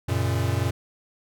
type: chord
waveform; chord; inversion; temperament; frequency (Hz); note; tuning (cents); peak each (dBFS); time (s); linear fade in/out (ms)
square; F# major; none; equal; 92.5 / 116.54 / 138.59; F#2 / A#2 / C#3; 0 / 0 / 0; -26 / -26 / -32; 0.08-0.71; 10
effects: none